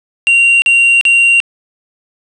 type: tone bursts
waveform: triangle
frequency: 2760 Hz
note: F7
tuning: 21 cents flat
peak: -4 dBFS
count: 3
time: 0.27-1.402 s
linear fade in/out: 0 ms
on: 350 ms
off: 41 ms
effects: resampled to 22050 Hz + 7-bit